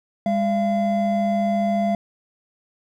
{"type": "tone pair together", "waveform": "triangle", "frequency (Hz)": [203.1, 682.5], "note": ["G#3", "F5"], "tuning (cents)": [-38, -40], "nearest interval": "octave + major sixth", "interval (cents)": 2098, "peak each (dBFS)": -19, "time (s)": [0.26, 1.95], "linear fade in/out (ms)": 2, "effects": []}